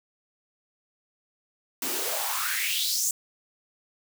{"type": "noise with high-pass filter sweep", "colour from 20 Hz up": "white", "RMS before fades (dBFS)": -28, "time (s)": [1.82, 3.11], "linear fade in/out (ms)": 2, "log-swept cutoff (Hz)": [250, 7700], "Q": 4.5, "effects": []}